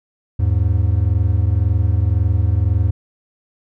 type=tone pair together; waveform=triangle; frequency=81.3 / 103.2 Hz; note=E2 / G#2; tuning=-23 / -10 cents; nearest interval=major third; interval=413 cents; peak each=-14 dBFS; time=0.39-2.91 s; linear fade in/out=10 ms; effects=none